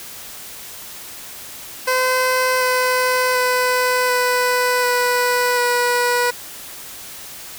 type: tone with pitch steps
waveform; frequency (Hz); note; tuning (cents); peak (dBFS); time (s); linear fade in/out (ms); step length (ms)
15% pulse; 512 / 507 / 502 / 497.1 / 492.3 / 487.5; C5 / B4 / B4 / B4 / B4 / B4; -38 / +45 / +28 / +11 / -6 / -23; -9; 1.87-6.31; 10; 740
effects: white hiss -35 dBFS RMS until 7.58 s